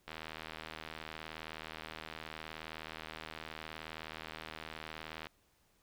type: click train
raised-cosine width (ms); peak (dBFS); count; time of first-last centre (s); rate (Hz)
0.3; -27; 412; 0.08-5.269; 79.2
effects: pink hiss -72 dBFS RMS until 5.82 s